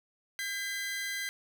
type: tone pair together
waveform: sawtooth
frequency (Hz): 1603.3 / 2020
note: G6 / B6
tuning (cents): +39 / +39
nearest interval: major third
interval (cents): 400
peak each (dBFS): -34 / -32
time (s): 0.39-1.29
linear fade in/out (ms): 0
effects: none